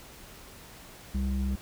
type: tone with low-pass filter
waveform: square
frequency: 66 Hz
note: C2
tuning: 16 cents sharp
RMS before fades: -29 dBFS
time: 1.14-1.56 s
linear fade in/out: 10 ms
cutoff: 200 Hz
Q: 2.1
effects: pink hiss -49 dBFS RMS until 1.61 s